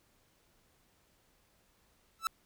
45% pulse tone with exponential growth, 1318.5 Hz, E6, in tune, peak -25 dBFS, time 2.19-2.27 s, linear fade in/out 1 ms, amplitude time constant 16 ms, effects pink hiss -70 dBFS RMS until 2.45 s

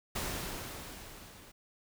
pink noise with level ramp, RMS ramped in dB -35 to -55 dBFS, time 0.15-1.52 s, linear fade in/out 10 ms, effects none

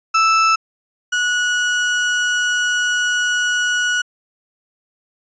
35% pulse tone pair in turn, 1318.5 / 1463.4 Hz, E6 / F#6, 0 / -20 cents, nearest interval major second, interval 180 cents, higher second, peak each -10 / -14 dBFS, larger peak first, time 0.14-0.56 / 1.12-4.02 s, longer second, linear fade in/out 10 ms, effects resampled to 16000 Hz

